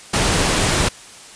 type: noise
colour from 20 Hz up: pink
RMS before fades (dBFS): -17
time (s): 0.13-0.89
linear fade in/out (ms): 10
effects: white hiss -40 dBFS RMS until 1.35 s + resampled to 22050 Hz